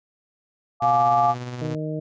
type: chord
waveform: sine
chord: D diminished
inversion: first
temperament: just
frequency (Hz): 704.8 / 845.8 / 1174.7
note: F5 / Ab5 / D6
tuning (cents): +16 / +31 / 0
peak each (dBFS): -18 / -21 / -22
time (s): 0.8-1.35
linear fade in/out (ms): 50
type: tone with tremolo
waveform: sawtooth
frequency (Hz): 123.47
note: B2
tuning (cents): 0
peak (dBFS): -25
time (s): 0.82-1.75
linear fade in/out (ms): 0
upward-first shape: sine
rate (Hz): 17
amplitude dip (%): 35
type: harmonic tone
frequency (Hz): 154.8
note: D#3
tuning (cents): -9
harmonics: 1 / 2 / 3 / 4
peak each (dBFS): -28 / -31 / -33 / -34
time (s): 1.61-2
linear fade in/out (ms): 10
effects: resampled to 16000 Hz